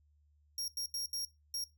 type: tone bursts at uneven times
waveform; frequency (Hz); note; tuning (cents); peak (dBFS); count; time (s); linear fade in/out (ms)
sawtooth; 5588; F8; 0; -33; 5; 0.58-0.68 / 0.77-0.86 / 0.94-1.06 / 1.13-1.25 / 1.54-1.64; 2
effects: noise-tail reverb RT60 0.2 s tail -18 dB re dry + added 74 Hz sine -66 dBFS peak until 1.77 s